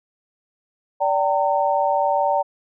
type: tone cluster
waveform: sine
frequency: 581 / 773 / 914 Hz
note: D5 / G5 / A#5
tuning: -19 / -24 / -34 cents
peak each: -21 dBFS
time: 1-2.43 s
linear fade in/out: 20 ms
effects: none